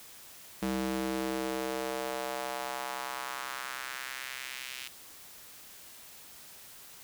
square tone with high-pass filter sweep, 64.9 Hz, C2, 13 cents flat, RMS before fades -36 dBFS, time 0.62-4.88 s, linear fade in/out 5 ms, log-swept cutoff 220 to 2700 Hz, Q 1.7, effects white hiss -51 dBFS RMS until 7.03 s

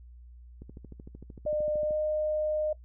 click train, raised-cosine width 3 ms, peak -32 dBFS, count 18, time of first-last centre 0.62-1.908 s, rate 13.2 Hz
sine tone with pitch glide, 604 to 612.1 Hz, D5 to D#5, +48 to -28 cents, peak -26 dBFS, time 1.46-2.73 s, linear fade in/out 5 ms, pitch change +24 cents, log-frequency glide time 1.82-1.95 s
effects noise-tail reverb RT60 0.1 s tail -20 dB re dry + added 60 Hz sine -47 dBFS peak until 2.84 s

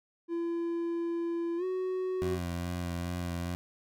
triangle tone with pitch glide, 338.5 to 371.3 Hz, E4 to F#4, +46 to +6 cents, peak -28 dBFS, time 0.28-2.39 s, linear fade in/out 50 ms, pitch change +160 cents, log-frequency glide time 1.57-1.64 s
20% pulse tone with vibrato, 87.31 Hz, F2, in tune, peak -28 dBFS, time 2.22-3.55 s, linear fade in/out 0 ms, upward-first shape triangle, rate 2.4 Hz, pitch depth 28 cents each way
effects none

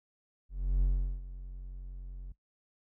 triangle tone with ADSR envelope, 45.29 Hz, F#1, 36 cents flat, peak -21 dBFS, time 0.49-2.32 s, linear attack 330 ms, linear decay 390 ms, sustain -17 dB, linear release 4 ms, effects noise-tail reverb RT60 0.1 s tail -17 dB re dry

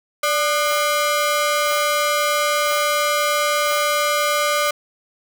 sawtooth ring-modulated tone, 899 Hz, A5, 37 cents sharp, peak -10 dBFS, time 0.23-4.71 s, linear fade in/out 5 ms, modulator 314 Hz, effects none

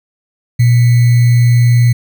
sine tone with sample-and-hold, 120.2 Hz, B2, 46 cents flat, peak -5 dBFS, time 0.59-1.93 s, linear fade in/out 10 ms, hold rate 2100 Hz, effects none

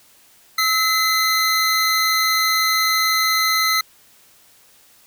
square tone cluster, 1297 / 2037 / 4135 Hz, E6 / C7 / C8, -28 / -47 / -21 cents, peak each -21 dBFS, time 0.58-3.81 s, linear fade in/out 5 ms, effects white hiss -52 dBFS RMS until 5.06 s

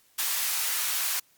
white high-pass noise, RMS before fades -28 dBFS, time 0.18-1.2 s, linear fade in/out 10 ms, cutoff 1000 Hz, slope 12 dB/octave, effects white hiss -63 dBFS RMS until 1.37 s + Opus 48 kbps

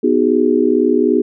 sine chord, G# minor seventh, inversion first, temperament just, 249.2 / 311.5 / 373.8 / 415.3 Hz, B3 / D#4 / F#4 / G#4, +16 / +2 / +18 / 0 cents, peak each -16 dBFS, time 0.03-1.22 s, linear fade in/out 10 ms, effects none

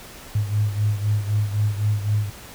sine beating tone pair, 103.83 / 107.73 Hz, G#2 / A2, 0 / -36 cents, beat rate 3.9 Hz, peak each -20 / -25 dBFS, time 0.35-2.3 s, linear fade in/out 5 ms, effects pink hiss -41 dBFS RMS until 2.54 s

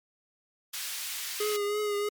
pink high-pass noise, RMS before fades -36 dBFS, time 0.73-1.57 s, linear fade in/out 10 ms, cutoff 2500 Hz, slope 12 dB/octave
square tone with vibrato, 415.3 Hz, G#4, in tune, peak -28 dBFS, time 1.4-2.09 s, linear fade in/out 5 ms, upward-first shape triangle, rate 3.1 Hz, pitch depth 38 cents each way
effects MP3 96 kbps

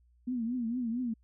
sine tone with vibrato, 239.1 Hz, A#3, 44 cents sharp, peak -30 dBFS, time 0.27-1.14 s, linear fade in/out 10 ms, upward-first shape triangle, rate 4.4 Hz, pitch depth 140 cents each way, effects added 60 Hz sine -62 dBFS peak until 1.23 s

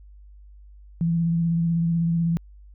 sine tone with vibrato, 167.5 Hz, E3, 28 cents sharp, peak -19 dBFS, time 1.01-2.37 s, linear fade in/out 0 ms, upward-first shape sine, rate 16 Hz, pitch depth 23 cents each way, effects added 50 Hz sine -44 dBFS peak until 2.74 s

